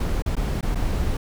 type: noise with dropouts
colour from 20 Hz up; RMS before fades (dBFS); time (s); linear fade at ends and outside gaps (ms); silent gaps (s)
brown; -23; 0-1.17; 5; 0.222-0.26 / 0.354-0.366 / 0.61-0.627 / 0.748-0.755
effects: none